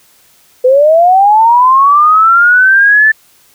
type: linear sweep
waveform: sine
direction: up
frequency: 493.9 to 1767 Hz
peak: -3 dBFS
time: 0.64-3.12 s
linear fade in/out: 10 ms
effects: white hiss -47 dBFS RMS until 3.54 s